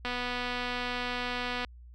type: click train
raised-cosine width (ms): 0.3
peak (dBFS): -18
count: 394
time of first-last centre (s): 0.05-1.648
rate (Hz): 246
effects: added 60 Hz sine -47 dBFS peak until 1.94 s